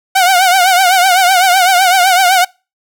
sawtooth tone with vibrato, 740 Hz, F#5, in tune, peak -3 dBFS, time 0.15-2.45 s, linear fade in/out 10 ms, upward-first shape triangle, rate 7.9 Hz, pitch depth 110 cents each way, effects noise-tail reverb RT60 0.3 s tail -26 dB re dry

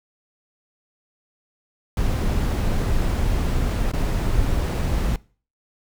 brown noise with dropouts, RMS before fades -21 dBFS, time 1.97-5.16 s, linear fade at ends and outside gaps 2 ms, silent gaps 3.917-3.935 s, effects noise-tail reverb RT60 0.4 s tail -22 dB re dry

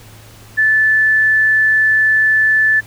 sine tone, 1748 Hz, A6, 12 cents flat, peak -9 dBFS, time 0.57-2.81 s, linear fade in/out 20 ms, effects added 108 Hz sine -40 dBFS peak until 2.86 s + pink hiss -42 dBFS RMS until 2.86 s

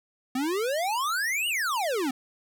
square exponential two-way sweep, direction up then down, 246.9 to 2960 to 246.9 Hz, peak -26 dBFS, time 0.35-2.11 s, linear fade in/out 5 ms, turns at 1.48 s, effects none

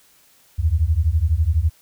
sine beating tone pair, 74 / 86 Hz, D2 / F2, +14 / -26 cents, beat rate 12 Hz, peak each -18 dBFS, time 0.58-1.7 s, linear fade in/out 20 ms, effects white hiss -55 dBFS RMS until 1.81 s

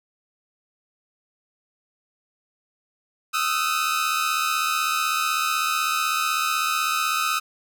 sawtooth tone cluster, 1253 / 1329 / 1512 Hz, D#6 / E6 / F#6, +12 / +14 / +37 cents, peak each -20 / -22 / -29 dBFS, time 3.33-7.4 s, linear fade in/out 20 ms, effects none

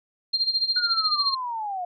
sine tone with tremolo, 4190 Hz, C8, 2 cents sharp, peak -18 dBFS, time 0.33-1.35 s, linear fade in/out 10 ms, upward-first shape sine, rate 14 Hz, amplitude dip 80%
sine linear sweep, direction down, 1480 to 698.5 Hz, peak -27 dBFS, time 0.76-1.85 s, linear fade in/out 5 ms
effects none

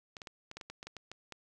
clicks, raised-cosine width 0.2 ms, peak -27 dBFS, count 12, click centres 0.168 / 0.218 / 0.272 / 0.514 / 0.57 / 0.612 / 0.7 / 0.829 / 0.87 / 0.967 / 1.116 / 1.323 s, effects 11-bit

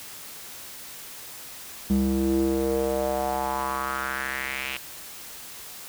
square tone with band-pass filter sweep, 66.5 Hz, C2, 29 cents sharp, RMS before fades -26 dBFS, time 1.9-4.77 s, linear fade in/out 0 ms, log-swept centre 220 to 2700 Hz, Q 3.8, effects white hiss -41 dBFS RMS until 5.88 s

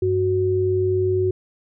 sine tone pair together, 98 / 370 Hz, G2 / F#4, 0 / 0 cents, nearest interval octave + major seventh, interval 2300 cents, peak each -23 / -18 dBFS, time 0.02-1.31 s, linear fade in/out 5 ms, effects none

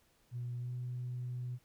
sine tone with pitch glide, 121.7 to 123.97 Hz, B2 to B2, -25 to +7 cents, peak -36 dBFS, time 0.31-1.59 s, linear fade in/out 50 ms, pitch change +32 cents, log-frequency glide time 0.58-0.71 s, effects tanh soft clip ceiling -33 dBFS + pink hiss -71 dBFS RMS until 1.64 s

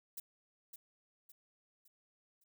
violet noise with echo, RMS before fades -44 dBFS, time 0.17-0.2 s, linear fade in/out 5 ms, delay 560 ms, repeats 4, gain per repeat -7 dB, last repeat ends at 2.44 s, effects none

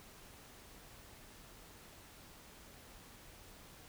silence, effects pink hiss -57 dBFS RMS until 3.88 s

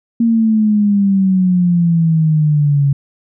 sine exponential sweep, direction down, 233.1 to 138.59 Hz, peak -9 dBFS, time 0.2-2.93 s, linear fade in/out 5 ms, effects none

